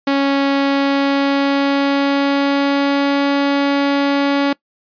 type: tone with pitch glide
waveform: sawtooth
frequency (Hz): 277.2 to 281.2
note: C#4 to C#4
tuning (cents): 0 to +25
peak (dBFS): -9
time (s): 0.07-4.53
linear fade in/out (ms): 5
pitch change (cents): +25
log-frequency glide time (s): 0.53-3.27
effects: noise-tail reverb RT60 0.1 s tail -22 dB re dry + resampled to 11025 Hz